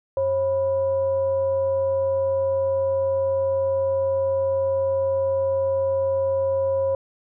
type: tone with frequency modulation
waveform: sine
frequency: 540 Hz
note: C#5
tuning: 45 cents flat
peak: -19 dBFS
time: 0.17-6.95 s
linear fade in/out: 2 ms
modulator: 446 Hz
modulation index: 0.32
effects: none